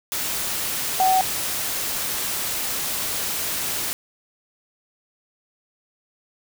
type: tone in noise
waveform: sine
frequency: 754 Hz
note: F#5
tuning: 32 cents sharp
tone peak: -15 dBFS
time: 1-1.21 s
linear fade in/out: 0 ms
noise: white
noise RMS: -26 dBFS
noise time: 0.12-3.93 s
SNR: +8 dB
effects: none